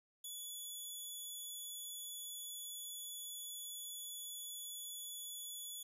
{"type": "tone", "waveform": "10% pulse", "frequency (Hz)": 3419, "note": "G#7", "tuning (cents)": 50, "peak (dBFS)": -37, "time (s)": [0.24, 5.83], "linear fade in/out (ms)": 5, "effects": ["resampled to 32000 Hz", "13-bit"]}